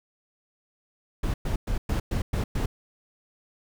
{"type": "noise bursts", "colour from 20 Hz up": "brown", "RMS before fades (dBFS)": -26, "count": 7, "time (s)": [1.23, 2.66], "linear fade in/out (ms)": 5, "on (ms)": 110, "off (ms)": 110, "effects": []}